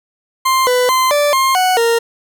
40% pulse tone with pitch steps, 1050 / 498 / 1036 / 585 / 1062 / 740 / 463.8 Hz, C6 / B4 / C6 / D5 / C6 / F#5 / A#4, +6 / +14 / -17 / -7 / +25 / 0 / -9 cents, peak -10 dBFS, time 0.45-1.99 s, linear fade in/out 10 ms, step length 220 ms, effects none

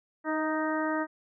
harmonic tone with a mistuned harmonic, 311.1 Hz, D#4, in tune, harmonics 1 / 2 / 3 / 4 / 5 / 6, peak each -30 / -33 / -35 / -36 / -37 / -38 dBFS, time 0.24-1.07 s, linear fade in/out 50 ms, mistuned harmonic 2, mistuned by +18 cents, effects none

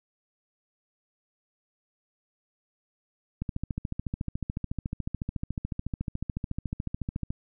click train, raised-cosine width 5 ms, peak -18 dBFS, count 55, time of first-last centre 3.42-7.305 s, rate 13.9 Hz, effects none

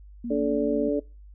sine tone with vibrato, 233.1 Hz, A#3, in tune, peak -29 dBFS, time 0.24-0.89 s, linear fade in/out 5 ms, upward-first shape triangle, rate 9 Hz, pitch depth 50 cents each way
harmonic tone, 144.7 Hz, D3, 25 cents flat, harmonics 2 / 3 / 4, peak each -25 / -27 / -28 dBFS, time 0.3-1 s, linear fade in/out 10 ms
effects noise-tail reverb RT60 0.3 s tail -23 dB re dry + added 50 Hz sine -44 dBFS peak until 1.34 s

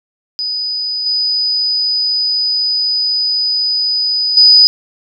sine tone with level steps, 4978 Hz, D#8, in tune, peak -16 / -12 / -3 dBFS, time 0.39-4.67 s, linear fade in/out 0 ms, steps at 1.06 / 4.37 s, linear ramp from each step 2 ms, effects none

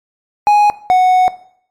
triangle tone pair in turn, 830.6 / 738.1 Hz, G#5 / F#5, 0 / -4 cents, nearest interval major second, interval 204 cents, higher first, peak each -4 dBFS, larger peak neither, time 0.47-0.7 / 0.9-1.28 s, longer second, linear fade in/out 0 ms, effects noise-tail reverb RT60 0.6 s tail -17 dB re dry + MP3 96 kbps

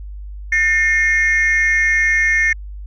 sine tone pair together, 1800 / 2141 Hz, A6 / C7, +39 / +39 cents, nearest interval minor third, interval 300 cents, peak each -13 dBFS, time 0.52-2.53 s, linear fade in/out 5 ms, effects tanh soft clip ceiling -9 dBFS + added 50 Hz sine -28 dBFS peak until 2.86 s

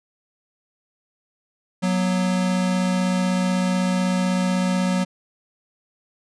square tone pair together, 184.48 / 240.5 Hz, F#3 / B3, -5 / -46 cents, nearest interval perfect fourth, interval 459 cents, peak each -20 / -28 dBFS, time 1.82-5.05 s, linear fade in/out 20 ms, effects resampled to 22050 Hz

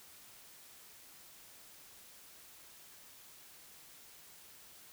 silence, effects white hiss -57 dBFS RMS until 4.92 s

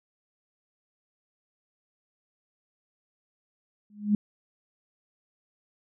sine tone with exponential growth, 207.7 Hz, G#3, in tune, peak -16 dBFS, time 3.9-4.15 s, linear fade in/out 2 ms, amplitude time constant 53 ms, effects none

